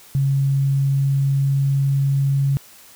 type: tone with pitch glide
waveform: sine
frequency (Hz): 137.4 to 138.2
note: C#3 to C#3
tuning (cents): -15 to -5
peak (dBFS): -15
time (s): 0.15-2.57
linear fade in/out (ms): 0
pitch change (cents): +10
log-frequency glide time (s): 0.44-2.44
effects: white hiss -46 dBFS RMS until 2.95 s